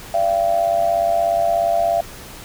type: tone with amplitude modulation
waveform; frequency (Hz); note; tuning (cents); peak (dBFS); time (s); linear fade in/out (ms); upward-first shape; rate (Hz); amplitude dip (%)
sine; 680; F5; -46; -11; 0.14-2.01; 5; sine; 96.8; 80
effects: pink hiss -37 dBFS RMS until 2.44 s